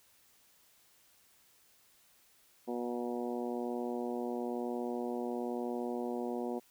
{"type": "harmonic tone with a mistuned harmonic", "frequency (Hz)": 121, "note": "B2", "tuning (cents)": -35, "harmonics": [2, 3, 4, 5, 6, 7, 8], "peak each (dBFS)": [-38, -39, -41, -46, -44, -50, -51], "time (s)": [2.67, 6.6], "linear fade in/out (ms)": 20, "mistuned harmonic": 8, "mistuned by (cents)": -23, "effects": ["white hiss -66 dBFS RMS until 6.7 s"]}